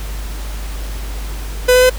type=tone with pitch steps; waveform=45% pulse; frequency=500 / 504.1 / 508.2 Hz; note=B4 / B4 / B4; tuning=+21 / +35 / +49 cents; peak=-7 dBFS; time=1.68-1.899 s; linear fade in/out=10 ms; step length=73 ms; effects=added 50 Hz sine -22 dBFS peak until 1.98 s + pink hiss -33 dBFS RMS until 1.98 s